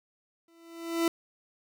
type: tone with exponential growth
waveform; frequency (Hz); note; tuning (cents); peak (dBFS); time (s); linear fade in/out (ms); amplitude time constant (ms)
40% pulse; 333.6; E4; +21; -21; 0.48-1.08; 2; 130
effects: none